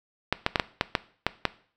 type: clicks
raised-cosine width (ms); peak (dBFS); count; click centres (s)
0.3; -5; 8; 0.326 / 0.464 / 0.558 / 0.598 / 0.811 / 0.952 / 1.266 / 1.453
effects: noise-tail reverb RT60 0.5 s tail -18 dB re dry